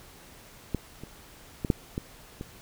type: clicks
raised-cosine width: 3 ms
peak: -14 / -26 / -16 / -8 / -17 / -22 dBFS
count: 6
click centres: 0.747 / 1.036 / 1.648 / 1.702 / 1.979 / 2.411 s
effects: pink hiss -51 dBFS RMS until 2.61 s